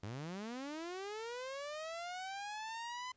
sawtooth linear sweep, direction up, 93.6 to 1019 Hz, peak -38 dBFS, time 0.03-3.12 s, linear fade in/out 5 ms, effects pink hiss -75 dBFS RMS until 3.16 s + resampled to 16000 Hz

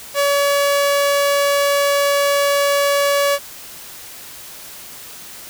sawtooth tone, 567 Hz, C#5, 39 cents sharp, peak -10 dBFS, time 0.14-3.39 s, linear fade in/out 50 ms, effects white hiss -36 dBFS RMS until 5.49 s

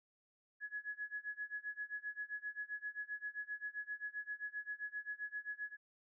sine tone with tremolo, 1687 Hz, G#6, 27 cents sharp, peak -38 dBFS, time 0.6-5.77 s, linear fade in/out 50 ms, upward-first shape sine, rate 7.6 Hz, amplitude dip 95%, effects none

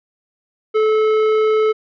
sine tone with tanh clipping, 433.7 Hz, A4, 25 cents flat, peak -14 dBFS, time 0.74-1.73 s, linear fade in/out 20 ms, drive 12 dB, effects none

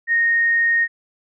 sine tone, 1856 Hz, A#6, 8 cents flat, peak -14 dBFS, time 0.07-0.88 s, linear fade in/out 50 ms, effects none

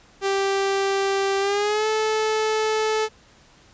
sawtooth tone with pitch glide, 392 to 435 Hz, G4 to A4, 0 to -20 cents, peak -16 dBFS, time 0.21-3.09 s, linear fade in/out 50 ms, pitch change +180 cents, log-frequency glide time 1.39-1.87 s, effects pink hiss -53 dBFS RMS until 3.73 s + resampled to 16000 Hz

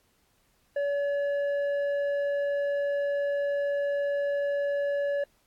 square tone with low-pass filter, 569 Hz, C#5, 45 cents sharp, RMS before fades -28 dBFS, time 0.76-5.24 s, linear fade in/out 5 ms, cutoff 1200 Hz, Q 2.3, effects pink hiss -68 dBFS RMS until 5.46 s + AAC 64 kbps

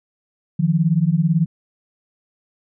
sine beating tone pair, 155.56 / 173.56 Hz, D#3 / F3, 0 / -10 cents, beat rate 18 Hz, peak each -17 dBFS, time 0.59-1.46 s, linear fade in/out 10 ms, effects none

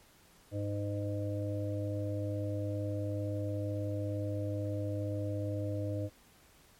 harmonic tone, 102.2 Hz, G#2, 27 cents flat, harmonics 1 / 3 / 5 / 6, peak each -34 / -39 / -41 / -42 dBFS, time 0.51-6.1 s, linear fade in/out 50 ms, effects pink hiss -62 dBFS RMS until 6.79 s + MP3 64 kbps

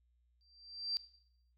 sine tone with exponential growth, 4700 Hz, D8, 1 cent sharp, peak -31 dBFS, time 0.41-0.97 s, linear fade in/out 0 ms, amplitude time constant 120 ms, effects noise-tail reverb RT60 0.7 s tail -17 dB re dry + added 60 Hz sine -70 dBFS peak until 1.57 s

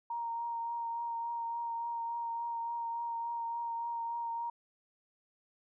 sine tone with vibrato, 932.3 Hz, A#5, in tune, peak -34 dBFS, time 0.1-4.5 s, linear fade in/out 5 ms, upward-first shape triangle, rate 3.5 Hz, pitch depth 18 cents each way, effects none

